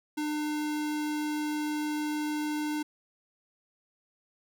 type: tone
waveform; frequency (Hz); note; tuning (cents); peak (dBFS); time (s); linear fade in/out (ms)
square; 301.1; D4; +43; -30; 0.17-2.83; 10
effects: none